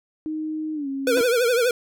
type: tone with pitch glide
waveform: sine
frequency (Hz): 311.1 to 272.4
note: D#4 to C#4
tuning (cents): 0 to -30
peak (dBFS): -25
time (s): 0.26-1.21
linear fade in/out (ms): 0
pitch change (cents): -230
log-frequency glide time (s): 0.74-0.88
type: tone with vibrato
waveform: square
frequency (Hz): 482.9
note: B4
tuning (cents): -39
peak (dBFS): -18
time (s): 1.07-1.71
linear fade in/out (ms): 2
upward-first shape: triangle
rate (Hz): 12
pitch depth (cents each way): 120
type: tone with exponential decay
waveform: sawtooth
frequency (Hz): 334.3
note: E4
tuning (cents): +24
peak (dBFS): -23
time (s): 1.17-1.37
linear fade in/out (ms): 0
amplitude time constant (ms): 43
effects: none